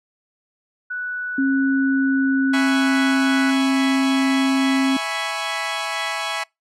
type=tone; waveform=sine; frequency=1480 Hz; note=F#6; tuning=in tune; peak=-24 dBFS; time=0.9-3.51 s; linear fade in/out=10 ms
type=tone with pitch glide; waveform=sine; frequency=270 to 267.2 Hz; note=C#4 to C4; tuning=-45 to +36 cents; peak=-16 dBFS; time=1.38-4.97 s; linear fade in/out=5 ms; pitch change=-19 cents; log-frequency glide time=1.65-2.96 s
type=chord; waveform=15% pulse; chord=C# minor seventh; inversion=first; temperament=equal; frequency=659.3 / 830.6 / 987.8 / 1108.7 Hz; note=E5 / G#5 / B5 / C#6; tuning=0 / 0 / 0 / 0 cents; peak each=-22 / -21 / -24 / -22 dBFS; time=2.53-6.44 s; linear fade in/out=10 ms
effects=noise-tail reverb RT60 0.2 s tail -26 dB re dry + low-pass 8000 Hz 12 dB/octave